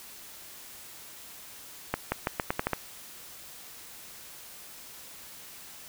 accelerating click train, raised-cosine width 0.5 ms, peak -11 dBFS, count 8, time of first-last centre 1.94-2.733 s, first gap 180 ms, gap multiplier 0.84, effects white hiss -47 dBFS RMS until 5.88 s

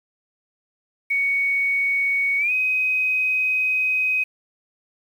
sine tone with pitch glide, 2231 to 2519 Hz, C#7 to D#7, +11 to +21 cents, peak -18 dBFS, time 1.1-4.24 s, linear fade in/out 10 ms, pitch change +210 cents, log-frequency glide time 2.38-2.52 s, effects 8-bit

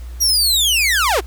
sawtooth linear sweep, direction down, 5780 to 307.7 Hz, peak -10 dBFS, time 0.2-1.21 s, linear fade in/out 20 ms, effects added 60 Hz sine -28 dBFS peak until 1.26 s + pink hiss -47 dBFS RMS until 1.26 s

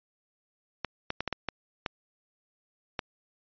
clicks, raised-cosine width 0.3 ms, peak -14 dBFS, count 8, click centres 0.847 / 1.104 / 1.206 / 1.277 / 1.327 / 1.487 / 1.862 / 2.992 s, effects resampled to 11025 Hz

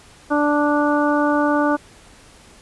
harmonic tone, 293.7 Hz, D4, in tune, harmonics 1 / 2 / 3 / 4 / 5, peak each -18 / -21 / -23 / -24 / -25 dBFS, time 0.3-1.77 s, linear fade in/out 20 ms, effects pink hiss -47 dBFS RMS until 2.61 s + resampled to 24000 Hz

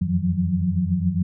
sine tone cluster, 85.1 / 91.8 / 162.3 / 175.4 / 182.9 Hz, F2 / F#2 / E3 / F3 / F#3, -44 / -13 / -27 / +8 / -20 cents, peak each -30 / -26 / -28 / -24 / -23 dBFS, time 0.01-1.23 s, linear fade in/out 10 ms, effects none

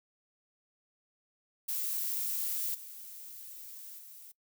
violet noise with level steps, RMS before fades -34 / -47 / -51 dBFS, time 1.68-4.32 s, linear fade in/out 10 ms, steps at 2.74 / 3.98 s, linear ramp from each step 10 ms, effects noise-tail reverb RT60 0.1 s tail -22 dB re dry

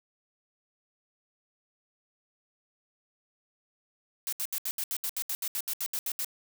blue noise bursts, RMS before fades -32 dBFS, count 16, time 4.27-6.246 s, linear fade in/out 0 ms, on 56 ms, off 72 ms, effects none

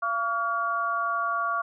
sine tone cluster, 684 / 1139 / 1408 Hz, F5 / C#6 / F6, -36 / +47 / +14 cents, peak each -33 / -26 / -30 dBFS, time 0.02-1.62 s, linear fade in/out 10 ms, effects none

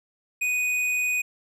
sine tone with hard clipping, 2486 Hz, D#7, 2 cents flat, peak -24 dBFS, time 0.41-1.22 s, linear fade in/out 10 ms, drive 9 dB, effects none

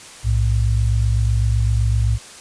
sine tone pair together, 61.2 / 109.05 Hz, B1 / A2, -15 / -15 cents, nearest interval minor seventh, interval 1000 cents, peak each -17 dBFS, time 0.23-2.19 s, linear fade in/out 50 ms, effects white hiss -39 dBFS RMS until 2.4 s + resampled to 22050 Hz

